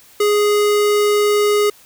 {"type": "tone", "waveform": "square", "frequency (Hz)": 415.3, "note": "G#4", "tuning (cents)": 0, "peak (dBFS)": -13, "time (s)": [0.2, 1.7], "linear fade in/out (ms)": 5, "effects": ["white hiss -47 dBFS RMS until 1.85 s"]}